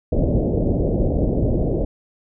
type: low-pass noise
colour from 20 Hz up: pink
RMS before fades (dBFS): -19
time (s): 0.12-1.85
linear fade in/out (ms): 5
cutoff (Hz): 620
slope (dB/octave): 48
effects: none